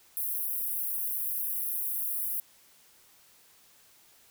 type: high-pass noise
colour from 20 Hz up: pink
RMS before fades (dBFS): -32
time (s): 0.17-2.4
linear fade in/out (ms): 0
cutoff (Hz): 11000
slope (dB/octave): 48
effects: white hiss -60 dBFS RMS until 4.3 s